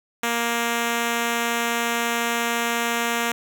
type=tone; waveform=5% pulse; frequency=234.3 Hz; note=A#3; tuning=9 cents sharp; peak=-10 dBFS; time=0.23-3.32 s; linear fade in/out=2 ms; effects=none